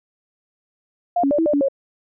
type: tone with pitch steps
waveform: sine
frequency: 703 / 277.7 / 585 / 326.4 / 593 / 285.4 / 548 Hz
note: F5 / C#4 / D5 / E4 / D5 / D4 / C#5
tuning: +11 / +3 / -7 / -17 / +17 / -49 / -20 cents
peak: -15 dBFS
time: 1.16-1.685 s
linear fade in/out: 5 ms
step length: 75 ms
effects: none